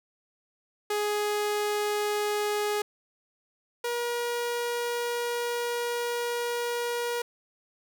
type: tone pair in turn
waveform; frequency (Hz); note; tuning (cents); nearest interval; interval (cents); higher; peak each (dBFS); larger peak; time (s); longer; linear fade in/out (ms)
sawtooth; 416.9 / 477.8; G#4 / A#4; +7 / +43; major second; 236; second; -22 / -24; first; 0.9-2.82 / 3.84-7.22; second; 5
effects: none